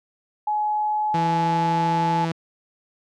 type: tone with pitch glide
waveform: sine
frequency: 845 to 861.8 Hz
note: G#5 to A5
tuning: +30 to -36 cents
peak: -20 dBFS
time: 0.47-2.25 s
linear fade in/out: 5 ms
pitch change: +34 cents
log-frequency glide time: 0.63-2.09 s
type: tone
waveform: sawtooth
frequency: 164.81 Hz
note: E3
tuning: in tune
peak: -19 dBFS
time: 1.14-2.32 s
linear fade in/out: 5 ms
effects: low-pass 5000 Hz 12 dB/octave